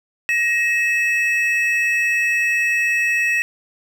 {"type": "tone pair together", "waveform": "triangle", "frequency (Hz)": [1886.6, 2603], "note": ["A#6", "E7"], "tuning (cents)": [20, -22], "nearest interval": "tritone", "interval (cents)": 558, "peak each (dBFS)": -17, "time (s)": [0.29, 3.42], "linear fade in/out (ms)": 0, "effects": []}